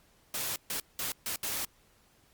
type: noise bursts at uneven times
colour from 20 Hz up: white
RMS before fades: -34 dBFS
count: 5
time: 0.34-0.56 / 0.7-0.8 / 0.99-1.12 / 1.26-1.36 / 1.43-1.65 s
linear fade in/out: 2 ms
effects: pink hiss -65 dBFS RMS until 2.33 s + Opus 48 kbps